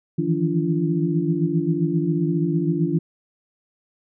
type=tone cluster; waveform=sine; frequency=156.6 / 163.8 / 171.7 / 290.5 / 342.1 Hz; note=D#3 / E3 / F3 / D4 / F4; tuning=+11 / -11 / -29 / -19 / -36 cents; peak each=-25 dBFS; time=0.18-2.99 s; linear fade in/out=10 ms; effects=none